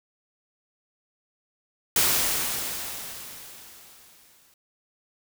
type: noise with exponential decay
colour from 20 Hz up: white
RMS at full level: -20 dBFS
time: 1.96-4.54 s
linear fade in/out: 2 ms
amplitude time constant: 560 ms
effects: none